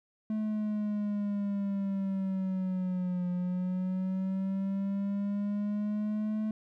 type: linear two-way sweep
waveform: triangle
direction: down then up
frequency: 216.6 to 178.2 to 216.6 Hz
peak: -27 dBFS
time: 0.3-6.51 s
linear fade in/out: 2 ms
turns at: 3.29 s
effects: none